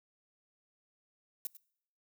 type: noise with echo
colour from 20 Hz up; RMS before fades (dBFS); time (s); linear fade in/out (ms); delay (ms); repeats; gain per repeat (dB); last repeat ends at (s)
violet; -37; 1.45-1.47; 0; 98; 1; -15; 1.568
effects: noise-tail reverb RT60 0.7 s tail -24 dB re dry